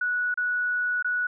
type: tone with dropouts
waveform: sine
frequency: 1470 Hz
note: F#6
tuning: 12 cents flat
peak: -23 dBFS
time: 0.01-1.27 s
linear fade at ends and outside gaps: 5 ms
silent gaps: 0.342-0.374 / 1.026-1.045 s
effects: none